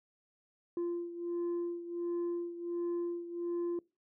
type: beating tone pair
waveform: sine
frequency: 345.2 / 346.6 Hz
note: F4 / F4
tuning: -20 / -13 cents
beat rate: 1.4 Hz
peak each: -33 / -37 dBFS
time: 0.77-3.79 s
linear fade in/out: 2 ms
effects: noise-tail reverb RT60 0.3 s tail -25 dB re dry + tanh soft clip ceiling -31 dBFS